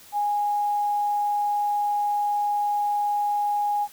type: tone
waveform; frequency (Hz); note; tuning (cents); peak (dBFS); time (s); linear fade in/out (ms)
sine; 825; G#5; -12; -21; 0.12-3.88; 50
effects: white hiss -49 dBFS RMS until 3.92 s